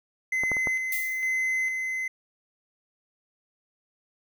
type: tone with tremolo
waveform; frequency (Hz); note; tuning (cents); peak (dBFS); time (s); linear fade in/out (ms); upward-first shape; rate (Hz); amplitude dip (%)
triangle; 2050; C7; -36; -22; 0.32-2.08; 5; square; 1.1; 35
type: clicks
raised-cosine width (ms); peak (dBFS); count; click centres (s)
1; -20 / -17 / -24 / -17; 4; 0.436 / 0.517 / 0.568 / 0.672
type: noise with exponential decay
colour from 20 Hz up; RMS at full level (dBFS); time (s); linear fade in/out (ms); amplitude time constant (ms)
violet; -29; 0.92-1.43; 2; 110
effects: none